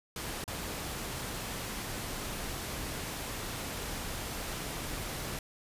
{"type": "noise with dropouts", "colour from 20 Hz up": "pink", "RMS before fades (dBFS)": -38, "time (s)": [0.16, 5.39], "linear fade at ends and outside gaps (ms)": 2, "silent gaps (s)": [0.441, 0.478], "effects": ["resampled to 32000 Hz"]}